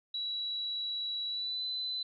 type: tone with pitch glide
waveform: sine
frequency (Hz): 3912 to 4017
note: B7 to B7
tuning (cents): -17 to +29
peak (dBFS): -33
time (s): 0.14-2.03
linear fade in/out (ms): 5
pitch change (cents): +46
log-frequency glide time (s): 1.27-1.64
effects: none